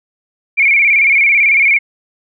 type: tone with vibrato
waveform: sine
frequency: 2269 Hz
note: C#7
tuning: 40 cents sharp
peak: -7 dBFS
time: 0.57-1.79 s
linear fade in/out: 20 ms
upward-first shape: square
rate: 18 Hz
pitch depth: 66 cents each way
effects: none